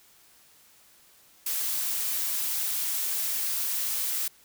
blue noise, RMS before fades -29 dBFS, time 1.46-4.28 s, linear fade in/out 5 ms, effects white hiss -58 dBFS RMS until 4.44 s

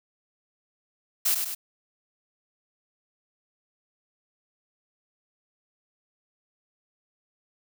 blue noise with echo, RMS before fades -23 dBFS, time 1.25-1.35 s, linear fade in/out 10 ms, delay 100 ms, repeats 2, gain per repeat -5 dB, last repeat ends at 1.55 s, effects none

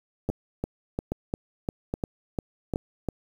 two click trains, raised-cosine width 2 ms, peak -14 / -14 dBFS, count 9 / 4, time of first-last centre 0.29-3.087 / 0.3-2.759 s, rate 2.86 / 1.22 Hz, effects 8-bit

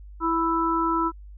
harmonic tone, 330 Hz, E4, 2 cents sharp, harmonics 1 / 3 / 4, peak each -25 / -25 / -25 dBFS, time 0.2-1.12 s, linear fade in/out 50 ms, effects added 50 Hz sine -40 dBFS peak until 1.37 s

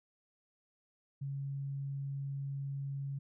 sine tone, 138.59 Hz, C#3, in tune, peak -36 dBFS, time 1.21-3.19 s, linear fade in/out 10 ms, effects none

